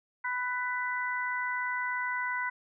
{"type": "harmonic tone", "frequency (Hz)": 497.1, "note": "B4", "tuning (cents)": 11, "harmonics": [2, 3, 4], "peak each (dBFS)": [-34, -34, -34], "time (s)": [0.24, 2.5], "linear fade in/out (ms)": 10, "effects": []}